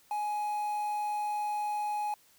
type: tone with quantisation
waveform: triangle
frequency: 837 Hz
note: G#5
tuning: 13 cents sharp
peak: -28 dBFS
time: 0.11-2.14 s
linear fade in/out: 2 ms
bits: 8
effects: white hiss -63 dBFS RMS until 2.38 s